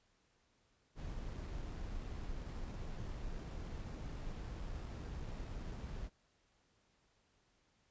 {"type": "noise with sample-and-hold", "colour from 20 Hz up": "brown", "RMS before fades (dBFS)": -44, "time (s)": [0.95, 6.1], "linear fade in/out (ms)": 50, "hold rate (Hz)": 6300, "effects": ["pink hiss -75 dBFS RMS until 7.9 s", "resampled to 16000 Hz"]}